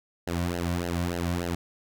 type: tone with flanger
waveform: sawtooth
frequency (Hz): 86.7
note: F2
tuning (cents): -12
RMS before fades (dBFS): -29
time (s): 0.27-1.55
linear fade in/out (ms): 5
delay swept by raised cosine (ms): 0.84 to 2.44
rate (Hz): 3.4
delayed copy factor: -1
effects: none